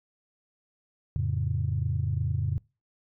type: chord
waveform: sine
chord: F augmented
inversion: none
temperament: equal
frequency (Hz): 87.31 / 110 / 138.59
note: F2 / A2 / C#3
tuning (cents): 0 / 0 / 0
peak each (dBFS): -29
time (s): 1.16-2.58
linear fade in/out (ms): 0
effects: noise-tail reverb RT60 0.3 s tail -25 dB re dry + tanh soft clip ceiling -16 dBFS